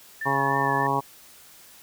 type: tone with vibrato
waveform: sine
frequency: 1760 Hz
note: A6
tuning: in tune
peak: -28 dBFS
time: 0.21-0.87 s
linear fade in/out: 5 ms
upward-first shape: sine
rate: 3.3 Hz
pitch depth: 39 cents each way
type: harmonic tone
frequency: 137.9 Hz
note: C#3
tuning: 9 cents flat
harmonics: 1 / 2 / 3 / 4 / 5 / 6 / 7 / 8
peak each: -31 / -32 / -31 / -35 / -33 / -28 / -26 / -28 dBFS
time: 0.25-1.01 s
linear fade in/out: 20 ms
effects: white hiss -50 dBFS RMS until 1.82 s